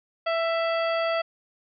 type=harmonic tone with a mistuned harmonic; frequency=661 Hz; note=E5; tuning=5 cents sharp; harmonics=1 / 2 / 3 / 4 / 5 / 7; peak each=-24 / -30 / -34 / -36 / -38 / -41 dBFS; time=0.26-1.22 s; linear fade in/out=10 ms; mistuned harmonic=2; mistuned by=+16 cents; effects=none